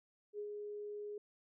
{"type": "tone with ADSR envelope", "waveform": "sine", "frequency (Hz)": 415.3, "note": "G#4", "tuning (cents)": 0, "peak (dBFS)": -39, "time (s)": [0.33, 1.18], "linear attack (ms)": 58, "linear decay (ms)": 79, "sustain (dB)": -3, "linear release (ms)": 3, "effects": []}